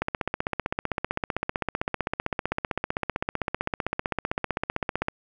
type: click train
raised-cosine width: 0.5 ms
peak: -10 dBFS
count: 80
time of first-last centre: 0.02-5.084 s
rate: 15.6 Hz
effects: none